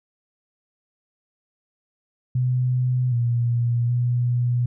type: tone with pitch steps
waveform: sine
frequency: 126.1 / 119.1 / 122 Hz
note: B2 / A#2 / B2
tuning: +36 / +38 / -21 cents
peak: -18 dBFS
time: 2.35-4.66 s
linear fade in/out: 5 ms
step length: 770 ms
effects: none